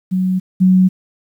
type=tone pair in turn; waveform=sine; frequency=185.6 / 185.6 Hz; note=F#3 / F#3; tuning=+6 / +6 cents; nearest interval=unison; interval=0 cents; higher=neither; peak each=-13 / -7 dBFS; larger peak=second; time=0.11-0.4 / 0.6-0.89 s; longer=neither; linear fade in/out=20 ms; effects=8-bit